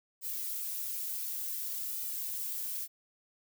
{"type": "noise with flanger", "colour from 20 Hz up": "violet", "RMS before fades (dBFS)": -37, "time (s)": [0.21, 2.88], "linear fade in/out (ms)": 50, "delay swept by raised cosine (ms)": [1.8, 4.8], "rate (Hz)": 0.56, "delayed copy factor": -0.95, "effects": []}